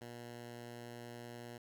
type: tone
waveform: 10% pulse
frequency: 119.3 Hz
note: A#2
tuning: 41 cents sharp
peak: -39 dBFS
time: 0.01-1.58 s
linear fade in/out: 5 ms
effects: none